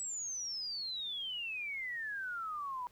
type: exponential sweep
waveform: sine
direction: down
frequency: 7902 to 963 Hz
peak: -37 dBFS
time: 0-2.87 s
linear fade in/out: 0 ms
effects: pink hiss -67 dBFS RMS until 2.91 s